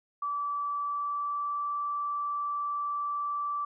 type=tone with pitch glide; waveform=sine; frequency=1156 to 1163.4 Hz; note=D6 to D6; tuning=-28 to -17 cents; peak=-29 dBFS; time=0.22-3.65 s; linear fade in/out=5 ms; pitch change=+11 cents; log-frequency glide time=0.67-1.75 s; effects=none